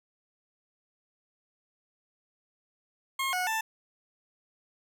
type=tone with pitch steps; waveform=20% pulse; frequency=1076 / 731 / 885 Hz; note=C6 / F#5 / A5; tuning=+48 / -21 / +10 cents; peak=-23 dBFS; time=3.19-3.61 s; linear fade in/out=5 ms; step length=140 ms; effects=none